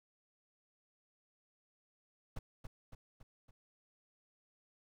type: noise with echo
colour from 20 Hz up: brown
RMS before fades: -40 dBFS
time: 2.36-2.39 s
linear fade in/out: 5 ms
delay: 280 ms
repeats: 4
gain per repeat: -5 dB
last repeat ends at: 3.51 s
effects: none